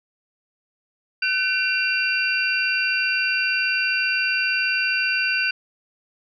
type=tone cluster; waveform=sine; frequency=1513 / 2381 / 2746 / 4681 Hz; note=F#6 / D7 / F7 / D8; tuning=+38 / +23 / -30 / -7 cents; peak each=-23 / -28 / -23 / -28 dBFS; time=1.22-5.51 s; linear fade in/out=5 ms; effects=none